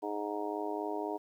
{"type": "harmonic tone", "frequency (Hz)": 103.83, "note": "G#2", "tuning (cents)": 0, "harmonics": [3, 4, 5, 6, 7, 8, 9], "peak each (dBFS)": [-39, -38, -49, -42, -41, -48, -41], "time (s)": [0.02, 1.18], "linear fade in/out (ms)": 20, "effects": ["11-bit"]}